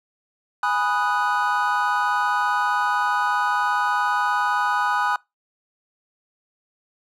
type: chord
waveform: triangle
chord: G# minor seventh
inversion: none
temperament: equal with one note detuned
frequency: 827.3 / 987.8 / 1244.5 / 1480 Hz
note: G#5 / B5 / D#6 / F#6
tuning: -7 / 0 / 0 / 0 cents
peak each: -23 dBFS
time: 0.63-5.16 s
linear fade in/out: 2 ms
effects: noise-tail reverb RT60 0.2 s tail -23 dB re dry